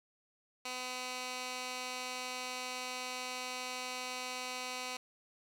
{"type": "tone with band-pass filter", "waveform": "15% pulse", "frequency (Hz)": 252.6, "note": "B3", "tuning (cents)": 39, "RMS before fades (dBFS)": -41, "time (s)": [0.65, 4.97], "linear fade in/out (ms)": 5, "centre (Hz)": 4100, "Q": 0.63, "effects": []}